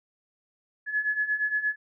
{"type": "beating tone pair", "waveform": "sine", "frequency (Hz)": [1699, 1707.6], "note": ["G#6", "G#6"], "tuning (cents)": [39, 48], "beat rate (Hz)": 8.6, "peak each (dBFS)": [-30, -26], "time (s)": [0.86, 1.76], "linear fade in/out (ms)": 50, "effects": []}